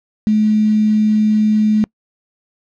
sine tone with quantisation, 214.1 Hz, A3, 47 cents flat, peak -10 dBFS, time 0.27-1.84 s, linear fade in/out 0 ms, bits 5, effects noise-tail reverb RT60 0.1 s tail -26 dB re dry + low-pass 3000 Hz 12 dB/octave

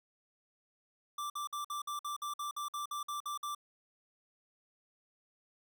square tone bursts, 1174.7 Hz, D6, in tune, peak -37 dBFS, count 14, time 1.18-3.549 s, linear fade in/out 5 ms, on 120 ms, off 53 ms, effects none

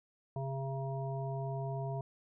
harmonic tone, 135.2 Hz, C#3, 43 cents flat, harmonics 1 / 3 / 5 / 7, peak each -36 / -44 / -42 / -47 dBFS, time 0.36-2.01 s, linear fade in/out 2 ms, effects none

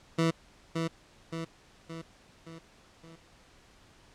20% pulse tone with echo, 164.2 Hz, E3, 6 cents flat, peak -19 dBFS, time 0.18-0.31 s, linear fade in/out 10 ms, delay 570 ms, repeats 5, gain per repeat -5 dB, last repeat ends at 3.16 s, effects pink hiss -59 dBFS RMS until 4.14 s + low-pass 7000 Hz 12 dB/octave

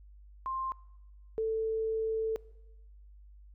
sine tone pair in turn, 1054 / 443.2 Hz, C6 / A4, +12 / +13 cents, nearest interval octave + minor third, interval 1499 cents, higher first, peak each -32 / -28 dBFS, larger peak second, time 0.46-0.72 / 1.38-2.36 s, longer second, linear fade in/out 0 ms, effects noise-tail reverb RT60 1.0 s tail -22 dB re dry + added 50 Hz sine -51 dBFS peak until 3.54 s

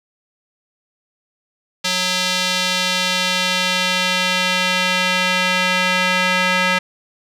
square tone with band-pass filter sweep, 183.2 Hz, F#3, 17 cents flat, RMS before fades -18 dBFS, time 1.84-6.79 s, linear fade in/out 10 ms, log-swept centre 4200 to 2200 Hz, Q 1.3, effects none

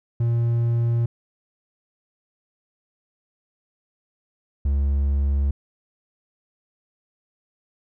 triangle tone pair in turn, 117.4 / 69.81 Hz, A#2 / C#2, +13 / +13 cents, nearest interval major sixth, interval 900 cents, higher first, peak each -16 dBFS, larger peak neither, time 0.2-1.06 / 4.65-5.51 s, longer neither, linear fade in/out 5 ms, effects none

